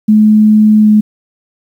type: tone with pitch glide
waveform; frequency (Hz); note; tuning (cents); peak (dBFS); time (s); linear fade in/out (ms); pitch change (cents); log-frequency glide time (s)
sine; 214 to 212.5; A3 to G#3; -48 to +40; -3; 0.08-1.01; 10; -12; 0.8-0.89
effects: 7-bit